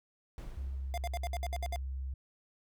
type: noise with exponential decay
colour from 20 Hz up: brown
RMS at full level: -41 dBFS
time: 0.38-1.4 s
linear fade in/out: 1 ms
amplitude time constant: 220 ms
type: tone with pitch glide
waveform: sine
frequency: 66.8 to 66.3 Hz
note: C2 to C2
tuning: +36 to +23 cents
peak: -35 dBFS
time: 0.57-2.14 s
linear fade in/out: 5 ms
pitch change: -13 cents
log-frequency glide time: 0.82-1.98 s
type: tone bursts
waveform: square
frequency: 698.5 Hz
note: F5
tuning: in tune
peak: -36 dBFS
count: 9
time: 0.94-1.76 s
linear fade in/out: 0 ms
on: 36 ms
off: 62 ms
effects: none